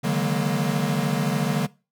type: tone cluster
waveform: square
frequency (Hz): 143.4 / 157 / 186.9 / 207.8 / 234.9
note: D3 / D#3 / F#3 / G#3 / A#3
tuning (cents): -41 / +16 / +18 / +1 / +13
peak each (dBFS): -27 / -28 / -28 / -31 / -29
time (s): 0.03-1.67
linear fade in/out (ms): 20
effects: noise-tail reverb RT60 0.3 s tail -21 dB re dry